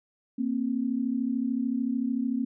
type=tone pair together; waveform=sine; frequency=233.5 / 267 Hz; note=A#3 / C4; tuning=+3 / +35 cents; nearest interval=major second; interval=232 cents; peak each=-28 dBFS; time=0.38-2.45 s; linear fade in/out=10 ms; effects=none